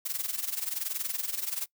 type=noise with amplitude modulation; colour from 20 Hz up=blue; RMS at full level=-30 dBFS; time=0.05-1.66 s; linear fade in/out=10 ms; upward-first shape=sine; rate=21.1 Hz; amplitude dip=80%; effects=noise-tail reverb RT60 0.1 s tail -22 dB re dry